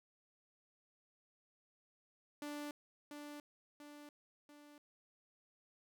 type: tone with echo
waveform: sawtooth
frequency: 293.5 Hz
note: D4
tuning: 1 cent flat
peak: -39 dBFS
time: 2.42-2.71 s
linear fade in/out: 2 ms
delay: 690 ms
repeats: 3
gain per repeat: -5 dB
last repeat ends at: 4.78 s
effects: none